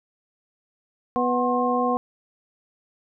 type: harmonic tone with a mistuned harmonic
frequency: 246.9 Hz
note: B3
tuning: in tune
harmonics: 1 / 2 / 3 / 4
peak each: -25 / -25 / -25 / -25 dBFS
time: 1.16-1.97 s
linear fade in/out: 0 ms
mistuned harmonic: 4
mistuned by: +130 cents
effects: none